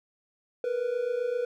triangle tone pair together, 466.2 / 493.9 Hz, A#4 / B4, 0 / 0 cents, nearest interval minor second, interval 100 cents, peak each -30 / -26 dBFS, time 0.64-1.45 s, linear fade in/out 2 ms, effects none

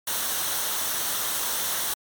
white noise with comb filter, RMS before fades -27 dBFS, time 0.07-1.94 s, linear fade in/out 5 ms, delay 0.41 ms, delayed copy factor -0.5, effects MP3 96 kbps

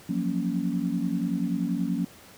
sine chord, Gb major seventh, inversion third, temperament equal, 174.61 / 185 / 233.1 / 277.2 Hz, F3 / Gb3 / Bb3 / Db4, 0 / 0 / 0 / 0 cents, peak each -30 dBFS, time 0.09-2.05 s, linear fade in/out 5 ms, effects pink hiss -50 dBFS RMS until 2.37 s + high-pass 80 Hz 12 dB/octave

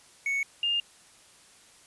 triangle / sine tone pair in turn, 2217 / 2815 Hz, C#7 / F7, 0 / +13 cents, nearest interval major third, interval 413 cents, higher second, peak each -24 dBFS, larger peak neither, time 0.26-0.43 / 0.63-0.8 s, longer neither, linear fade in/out 2 ms, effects white hiss -56 dBFS RMS until 1.86 s + resampled to 24000 Hz

